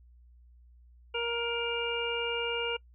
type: harmonic tone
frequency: 469.7 Hz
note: A#4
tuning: 13 cents sharp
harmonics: 1 / 2 / 3 / 5 / 6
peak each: -33 / -39 / -39 / -38 / -34 dBFS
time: 1.14-2.77 s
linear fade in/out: 10 ms
effects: noise-tail reverb RT60 0.1 s tail -26 dB re dry + added 60 Hz sine -54 dBFS peak until 2.94 s